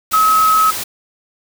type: tone in noise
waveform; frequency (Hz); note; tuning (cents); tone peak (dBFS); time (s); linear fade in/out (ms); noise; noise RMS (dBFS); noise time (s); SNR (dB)
sine; 1283; E6; -47; -9; 0.13-0.71; 10; white; -23; 0.11-0.84; +11
effects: none